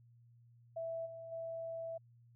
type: tone with level steps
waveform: sine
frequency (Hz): 659.3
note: E5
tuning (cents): 0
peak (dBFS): -38 / -46 / -40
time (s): 0.76-1.98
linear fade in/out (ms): 10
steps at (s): 1.05 / 1.31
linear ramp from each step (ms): 20
effects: added 118 Hz sine -61 dBFS peak until 2.35 s